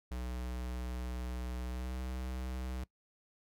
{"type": "tone with pitch glide", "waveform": "square", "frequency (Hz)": [61.74, 63.51], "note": ["B1", "B1"], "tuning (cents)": [0, 49], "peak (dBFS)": -38, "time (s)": [0.11, 2.84], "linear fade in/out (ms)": 5, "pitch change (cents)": 49, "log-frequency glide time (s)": [1.65, 1.96], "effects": ["noise-tail reverb RT60 0.1 s tail -20 dB re dry"]}